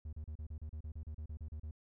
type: tone bursts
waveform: triangle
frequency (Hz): 76.6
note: D#2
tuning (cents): -27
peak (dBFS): -39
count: 15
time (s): 0.05-1.711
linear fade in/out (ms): 5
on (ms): 79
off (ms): 34
effects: none